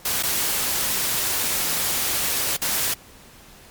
white noise with dropouts, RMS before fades -23 dBFS, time 0.05-2.94 s, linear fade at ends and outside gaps 5 ms, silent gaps 0.227-0.233 / 2.568-2.617 s, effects pink hiss -47 dBFS RMS until 3.7 s + MP3 96 kbps

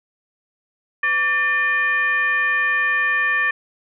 sine tone with frequency modulation, 1790 Hz, A6, 29 cents sharp, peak -16 dBFS, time 1.03-3.51 s, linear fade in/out 5 ms, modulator 640 Hz, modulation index 0.71, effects none

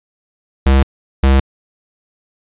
square tone pair in turn, 67.2 / 67.2 Hz, C2 / C2, +47 / +47 cents, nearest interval unison, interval 0 cents, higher neither, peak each -8 dBFS, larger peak neither, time 0.66-0.83 / 1.23-1.4 s, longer neither, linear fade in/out 5 ms, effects resampled to 8000 Hz

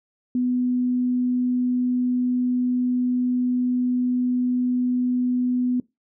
sine tone, 248.9 Hz, B3, 14 cents sharp, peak -19 dBFS, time 0.35-5.8 s, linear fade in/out 2 ms, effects noise-tail reverb RT60 0.2 s tail -21 dB re dry

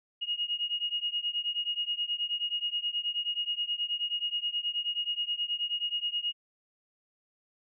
sine beating tone pair, 2868 / 2877.4 Hz, F7 / F#7, +45 / -49 cents, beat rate 9.4 Hz, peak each -32 / -33 dBFS, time 0.21-6.33 s, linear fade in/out 20 ms, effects none

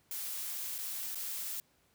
blue noise with dropouts, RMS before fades -39 dBFS, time 0.11-1.6 s, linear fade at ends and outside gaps 1 ms, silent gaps 0.782-0.786 / 1.147-1.155 s, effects pink hiss -70 dBFS RMS until 1.94 s + high-pass 60 Hz 12 dB/octave

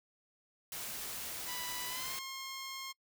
white noise, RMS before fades -42 dBFS, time 0.72-2.19 s, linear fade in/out 2 ms
10% pulse tone with pitch glide, 987.8 to 1071 Hz, B5 to C6, 0 to +40 cents, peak -33 dBFS, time 1.47-2.93 s, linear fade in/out 20 ms, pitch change +140 cents, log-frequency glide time 1.87-2.15 s
effects noise-tail reverb RT60 0.1 s tail -26 dB re dry

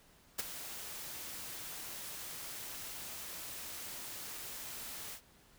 white noise with ADSR envelope, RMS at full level -33 dBFS, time 0.38-5.21 s, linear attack 15 ms, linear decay 18 ms, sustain -12 dB, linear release 87 ms, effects pink hiss -64 dBFS RMS until 5.58 s

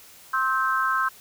sine tone cluster, 1059 / 1297 / 1558 Hz, C6 / E6 / G6, +21 / -28 / -11 cents, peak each -25 dBFS, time 0.33-1.09 s, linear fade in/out 10 ms, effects white hiss -49 dBFS RMS until 1.2 s

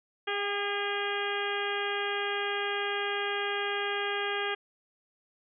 harmonic tone with a mistuned harmonic, 406.3 Hz, G#4, 38 cents flat, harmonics 1 / 2 / 3 / 4 / 5 / 6 / 7 / 8, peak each -34 / -37 / -38 / -35 / -39 / -40 / -40 / -39 dBFS, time 0.27-4.55 s, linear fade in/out 10 ms, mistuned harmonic 2, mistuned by -20 cents, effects none

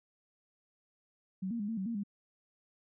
sine tone with pitch steps, 188.6 / 233.5 / 205 / 226.1 / 190.4 / 232.1 / 202.3 Hz, F#3 / A#3 / G#3 / A3 / F#3 / A#3 / G#3, +33 / +3 / -22 / +47 / +50 / -7 / -45 cents, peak -33 dBFS, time 1.42-2.036 s, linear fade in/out 10 ms, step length 88 ms, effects none

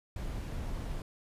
brown noise, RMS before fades -37 dBFS, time 0.16-1.02 s, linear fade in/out 2 ms, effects resampled to 32000 Hz

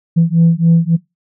sine beating tone pair, 164.81 / 168.41 Hz, E3 / E3, 0 / +37 cents, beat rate 3.6 Hz, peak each -10 dBFS, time 0.16-0.97 s, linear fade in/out 20 ms, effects noise-tail reverb RT60 0.2 s tail -21 dB re dry + tanh soft clip ceiling -3 dBFS

